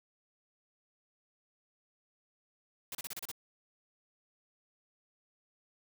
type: noise bursts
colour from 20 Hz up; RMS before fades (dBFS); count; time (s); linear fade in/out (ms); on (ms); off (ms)
white; -41; 7; 2.92-3.315; 2; 29; 32
effects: none